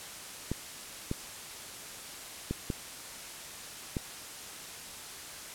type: clicks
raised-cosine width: 3 ms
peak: -18 dBFS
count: 5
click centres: 0.516 / 1.114 / 2.51 / 2.702 / 3.968 s
effects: white hiss -44 dBFS RMS until 5.54 s + low-pass 11000 Hz 12 dB/octave